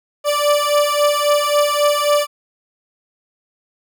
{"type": "beating tone pair", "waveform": "30% pulse", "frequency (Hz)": [584, 587.7], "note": ["D5", "D5"], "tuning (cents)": [-10, 1], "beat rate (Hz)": 3.7, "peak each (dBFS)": -14, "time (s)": [0.24, 2.27], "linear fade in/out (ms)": 50, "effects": []}